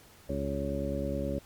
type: harmonic tone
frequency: 69.7 Hz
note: C#2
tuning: 10 cents sharp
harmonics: 1 / 2 / 3 / 4 / 5 / 6 / 8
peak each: -36 / -38 / -37 / -37 / -41 / -41 / -35 dBFS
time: 0.29-1.39 s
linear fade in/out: 5 ms
effects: pink hiss -56 dBFS RMS until 1.45 s + MP3 96 kbps